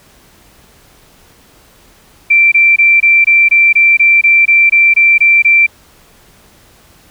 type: tone bursts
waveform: sine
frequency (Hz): 2349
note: D7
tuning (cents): 0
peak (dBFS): -4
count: 14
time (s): 2.3-5.666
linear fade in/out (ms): 10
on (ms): 220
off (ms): 22
effects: pink hiss -45 dBFS RMS until 7.1 s

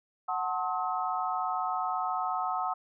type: chord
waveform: sine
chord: F# diminished seventh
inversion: none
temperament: just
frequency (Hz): 740 / 888 / 1065.6 / 1278.7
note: F#5 / A5 / C6 / Eb6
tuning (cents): 0 / +16 / +31 / +47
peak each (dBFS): -32 / -36 / -36 / -33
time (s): 0.28-2.74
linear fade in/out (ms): 10
effects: none

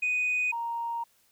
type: tone pair in turn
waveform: sine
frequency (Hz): 2489 / 932.3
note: D#7 / A#5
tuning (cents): 0 / 0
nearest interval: octave + perfect fourth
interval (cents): 1700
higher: first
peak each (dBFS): -23 / -29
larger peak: first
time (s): 0.02-0.52 / 0.52-1.04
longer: second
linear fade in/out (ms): 10
effects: tanh soft clip ceiling -22 dBFS + white hiss -66 dBFS RMS until 1.31 s

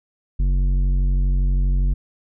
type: tone with tanh clipping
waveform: sine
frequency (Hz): 46.25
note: F#1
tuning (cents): 0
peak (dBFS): -17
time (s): 0.39-1.94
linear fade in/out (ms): 10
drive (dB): 10
effects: none

